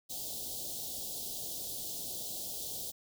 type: band-stop noise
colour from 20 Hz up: white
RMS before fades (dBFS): -40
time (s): 0.09-2.92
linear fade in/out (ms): 20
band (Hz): 770 to 3300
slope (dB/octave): 48
effects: none